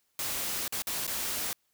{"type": "noise with dropouts", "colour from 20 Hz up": "white", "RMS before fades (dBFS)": -33, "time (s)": [0.19, 1.53], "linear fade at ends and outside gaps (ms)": 1, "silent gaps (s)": [[0.679, 0.724], [0.821, 0.87], [1.067, 1.077]], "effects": ["white hiss -74 dBFS RMS until 1.73 s"]}